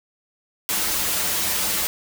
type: noise with comb filter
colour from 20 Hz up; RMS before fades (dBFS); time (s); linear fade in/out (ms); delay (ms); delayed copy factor
white; -23; 0.69-1.87; 0; 7.5; -0.95
effects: none